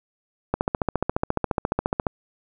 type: click train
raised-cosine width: 1 ms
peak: -7 dBFS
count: 23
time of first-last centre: 0.54-2.068 s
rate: 14.4 Hz
effects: none